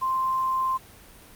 sine tone with quantisation, 1046 Hz, C6, 1 cent flat, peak -22 dBFS, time 0.01-0.78 s, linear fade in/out 20 ms, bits 8, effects pink hiss -49 dBFS RMS until 1.35 s + Opus 32 kbps

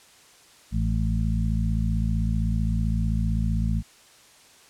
harmonic tone with a mistuned harmonic, 55.6 Hz, A1, 19 cents sharp, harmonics 1 / 2 / 3 / 4, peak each -24 / -27 / -29 / -30 dBFS, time 0.71-3.83 s, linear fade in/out 50 ms, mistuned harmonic 4, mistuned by -29 cents, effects white hiss -53 dBFS RMS until 4.69 s + low-pass 9000 Hz 12 dB/octave

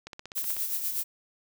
click train, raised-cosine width 0.2 ms, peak -23 dBFS, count 9, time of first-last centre 0.07-0.567 s, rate 16.1 Hz
violet noise with tremolo, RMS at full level -29 dBFS, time 0.35-1.04 s, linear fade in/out 20 ms, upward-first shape sine, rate 8.2 Hz, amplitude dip 50%
effects none

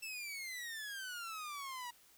sawtooth exponential sweep, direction down, 2673 to 951 Hz, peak -39 dBFS, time 0.02-1.91 s, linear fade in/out 10 ms, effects white hiss -65 dBFS RMS until 2.17 s

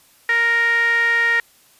sawtooth tone with band-pass filter, 466.2 Hz, A#4, in tune, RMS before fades -17 dBFS, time 0.29-1.4 s, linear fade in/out 2 ms, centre 1900 Hz, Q 8.3, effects white hiss -53 dBFS RMS until 1.79 s + resampled to 32000 Hz

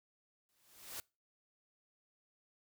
white noise with exponential growth, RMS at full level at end -42 dBFS, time 0.49-1 s, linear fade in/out 0 ms, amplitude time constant 110 ms, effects noise-tail reverb RT60 0.3 s tail -25 dB re dry

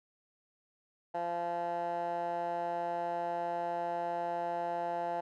15% pulse tone with band-pass filter, 172.3 Hz, F3, 23 cents flat, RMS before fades -35 dBFS, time 1.14-5.21 s, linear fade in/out 10 ms, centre 790 Hz, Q 4.6, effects none

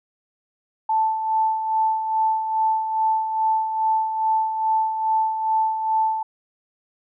sine tone with tremolo, 880 Hz, A5, in tune, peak -16 dBFS, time 0.89-6.23 s, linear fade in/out 5 ms, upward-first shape sine, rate 2.4 Hz, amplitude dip 55%, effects none

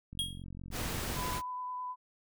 click train, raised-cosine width 5 ms, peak -33 dBFS, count 55, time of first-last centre 0.13-1.322 s, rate 45.3 Hz
square tone with exponential decay, 3271 Hz, G#7, 27 cents flat, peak -28 dBFS, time 0.19-0.44 s, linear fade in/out 1 ms, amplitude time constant 54 ms
pink noise, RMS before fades -37 dBFS, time 0.71-1.42 s, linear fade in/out 50 ms
sine tone with vibrato, 1000 Hz, B5, 21 cents sharp, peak -36 dBFS, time 1.15-1.96 s, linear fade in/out 50 ms, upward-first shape sine, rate 9.4 Hz, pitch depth 10 cents each way
effects none

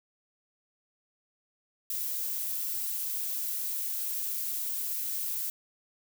violet noise, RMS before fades -33 dBFS, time 1.9-5.5 s, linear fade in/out 2 ms, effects none

